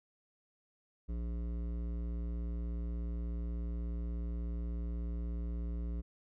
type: tone with hard clipping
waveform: sine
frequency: 58.27 Hz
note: A#1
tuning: in tune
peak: -37 dBFS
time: 1.08-6.02 s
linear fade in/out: 20 ms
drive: 13 dB
effects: none